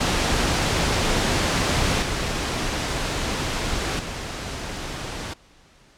pink noise with level steps, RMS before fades -21 / -25 / -31 dBFS, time 0-5.34 s, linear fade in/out 10 ms, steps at 2.02 / 3.99 s, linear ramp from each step 2 ms, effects pink hiss -54 dBFS RMS until 5.97 s + low-pass 7000 Hz 12 dB/octave

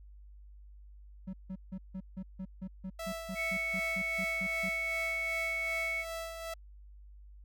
triangle tone bursts, 188.5 Hz, F#3, 32 cents sharp, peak -35 dBFS, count 16, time 1.27-4.694 s, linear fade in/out 10 ms, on 64 ms, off 160 ms
sawtooth tone with tremolo, 659.3 Hz, E5, in tune, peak -33 dBFS, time 2.99-6.54 s, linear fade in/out 5 ms, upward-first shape sine, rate 2.6 Hz, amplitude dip 45%
sine tone, 2217 Hz, C#7, in tune, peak -32 dBFS, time 3.35-6.05 s, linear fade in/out 50 ms
effects added 50 Hz sine -50 dBFS peak until 7.44 s

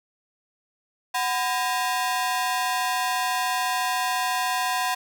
sawtooth ring-modulated tone, 874 Hz, A5, 12 cents flat, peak -16 dBFS, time 1.14-4.95 s, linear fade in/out 10 ms, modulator 133 Hz, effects none

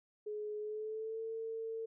sine tone with pitch glide, 421.9 to 449.6 Hz, G#4 to A4, +27 to +37 cents, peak -38 dBFS, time 0.26-1.86 s, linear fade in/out 10 ms, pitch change +110 cents, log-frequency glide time 0.6-1.23 s, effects none

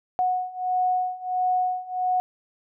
sine beating tone pair, 733 / 734.5 Hz, F#5 / F#5, -16 / -13 cents, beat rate 1.5 Hz, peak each -26 / -24 dBFS, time 0.19-2.2 s, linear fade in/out 0 ms, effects none

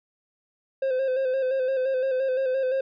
triangle tone with vibrato, 523.3 Hz, C5, in tune, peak -20 dBFS, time 0.82-2.81 s, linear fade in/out 5 ms, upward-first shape square, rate 5.8 Hz, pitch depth 38 cents each way, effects resampled to 11025 Hz

